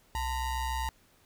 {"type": "ring-modulated tone", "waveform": "square", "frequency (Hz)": 478.7, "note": "A#4", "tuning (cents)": 46, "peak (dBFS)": -28, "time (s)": [0.15, 0.89], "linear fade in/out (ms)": 0, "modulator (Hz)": 415, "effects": ["pink hiss -64 dBFS RMS until 1.25 s"]}